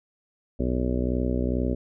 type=harmonic tone; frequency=62.3 Hz; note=B1; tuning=16 cents sharp; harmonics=1 / 2 / 3 / 4 / 5 / 6 / 7 / 8 / 9 / 10; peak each=-27 / -32 / -33 / -28 / -35 / -33 / -35 / -42 / -35 / -43 dBFS; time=0.59-1.75 s; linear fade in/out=10 ms; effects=none